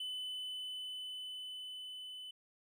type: tone with level ramp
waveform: triangle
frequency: 3012 Hz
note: F#7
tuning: 30 cents sharp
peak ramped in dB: -37 to -44 dBFS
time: 0-2.31 s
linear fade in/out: 5 ms
effects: none